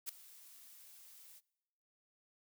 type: noise with ADSR envelope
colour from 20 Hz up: blue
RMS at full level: -38 dBFS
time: 0.06-1.41 s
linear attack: 30 ms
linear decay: 5 ms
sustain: -20 dB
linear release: 36 ms
effects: noise-tail reverb RT60 1.0 s tail -24 dB re dry